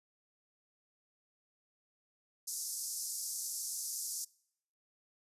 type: band-pass noise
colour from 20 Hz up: pink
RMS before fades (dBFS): -40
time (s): 2.47-4.25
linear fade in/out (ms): 10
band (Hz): 5200 to 13000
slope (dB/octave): 48
effects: noise-tail reverb RT60 0.7 s tail -24 dB re dry + resampled to 32000 Hz